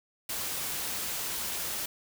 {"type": "noise", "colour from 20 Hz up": "white", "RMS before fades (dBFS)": -34, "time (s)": [0.29, 1.86], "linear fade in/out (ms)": 5, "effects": []}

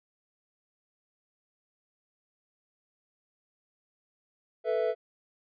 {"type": "chord", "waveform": "triangle", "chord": "A suspended second", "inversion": "none", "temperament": "equal", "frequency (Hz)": [440, 493.9, 659.3], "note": ["A4", "B4", "E5"], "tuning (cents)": [0, 0, 0], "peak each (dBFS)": [-28, -28, -28], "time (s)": [4.64, 4.95], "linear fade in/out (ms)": 50, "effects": ["resampled to 11025 Hz"]}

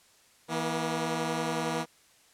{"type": "tone pair together", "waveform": "10% pulse", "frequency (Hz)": [162.9, 238.9], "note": ["E3", "A#3"], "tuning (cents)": [-20, 43], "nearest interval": "perfect fifth", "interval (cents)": 663, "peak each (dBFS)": [-23, -24], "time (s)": [0.48, 1.86], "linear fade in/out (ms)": 50, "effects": ["white hiss -61 dBFS RMS until 2.33 s", "low-pass 10000 Hz 12 dB/octave"]}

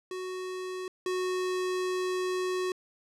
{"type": "tone pair in turn", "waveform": "square", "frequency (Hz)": [370, 368.1], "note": ["F#4", "F#4"], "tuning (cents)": [0, -9], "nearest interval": "unison", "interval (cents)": 9, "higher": "first", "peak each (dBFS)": [-35, -29], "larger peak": "second", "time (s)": [[0.11, 0.88], [1.06, 2.72]], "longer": "second", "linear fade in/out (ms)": 2, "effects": ["low-pass 9000 Hz 12 dB/octave"]}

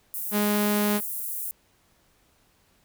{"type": "high-pass noise", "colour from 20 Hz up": "pink", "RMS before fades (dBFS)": -32, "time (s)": [0.14, 1.51], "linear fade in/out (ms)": 0, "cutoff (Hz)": 11000, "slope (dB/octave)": 24}
{"type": "tone", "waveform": "sawtooth", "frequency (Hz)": 207.7, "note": "G#3", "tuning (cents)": 0, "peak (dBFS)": -18, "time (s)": [0.31, 1.01], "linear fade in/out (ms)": 50}
{"effects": ["pink hiss -64 dBFS RMS until 2.84 s"]}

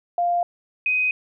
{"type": "tone pair in turn", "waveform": "sine", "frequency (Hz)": [698.5, 2508], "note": ["F5", "D#7"], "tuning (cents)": [0, 13], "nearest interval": "octave + minor seventh", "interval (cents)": 2213, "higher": "second", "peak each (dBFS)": -18, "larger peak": "neither", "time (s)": [[0.18, 0.43], [0.86, 1.11]], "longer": "neither", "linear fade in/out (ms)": 2, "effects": []}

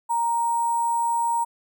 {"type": "tone with sample-and-hold", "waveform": "sine", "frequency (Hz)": 932.3, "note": "A#5", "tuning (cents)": 0, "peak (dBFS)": -20, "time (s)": [0.09, 1.45], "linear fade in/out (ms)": 20, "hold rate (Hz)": 8820, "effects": []}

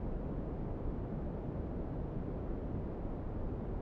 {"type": "low-pass noise", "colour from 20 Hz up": "pink", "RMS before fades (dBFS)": -39, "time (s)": [0, 3.81], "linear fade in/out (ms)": 2, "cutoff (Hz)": 470, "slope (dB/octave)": 12, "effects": []}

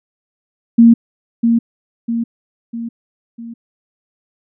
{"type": "tone with echo", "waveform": "sine", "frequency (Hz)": 231.9, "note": "A#3", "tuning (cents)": -9, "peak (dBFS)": -3, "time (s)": [0.78, 0.94], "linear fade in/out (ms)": 10, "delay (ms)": 650, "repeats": 4, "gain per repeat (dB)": -6, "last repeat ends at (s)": 3.54, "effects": []}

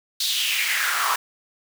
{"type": "noise with high-pass filter sweep", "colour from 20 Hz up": "pink", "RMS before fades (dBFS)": -23, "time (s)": [0.2, 1.16], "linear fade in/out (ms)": 5, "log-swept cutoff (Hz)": [4200, 1000], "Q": 3.9, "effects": []}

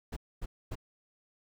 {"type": "noise bursts", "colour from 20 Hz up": "brown", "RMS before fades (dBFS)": -36, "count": 3, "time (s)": [0.12, 0.755], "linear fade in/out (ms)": 10, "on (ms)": 45, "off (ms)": 250, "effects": []}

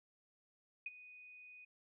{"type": "tone with ADSR envelope", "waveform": "sine", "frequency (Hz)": 2486, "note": "D#7", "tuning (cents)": -2, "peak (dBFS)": -38, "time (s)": [0.86, 1.65], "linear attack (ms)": 4, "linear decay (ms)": 29, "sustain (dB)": -16, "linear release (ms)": 8, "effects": []}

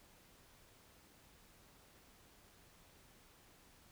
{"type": "silence", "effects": ["pink hiss -65 dBFS RMS until 3.91 s"]}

